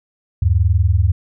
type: tone pair together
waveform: sine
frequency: 78.1 / 98.71 Hz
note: D#2 / G2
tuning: +7 / +13 cents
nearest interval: major third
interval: 406 cents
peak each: -14 dBFS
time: 0.42-1.12 s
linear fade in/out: 5 ms
effects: none